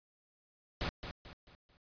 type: noise with echo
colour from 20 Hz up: pink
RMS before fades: -35 dBFS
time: 0.81-0.89 s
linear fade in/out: 0 ms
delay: 220 ms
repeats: 4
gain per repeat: -8 dB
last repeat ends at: 1.77 s
effects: resampled to 11025 Hz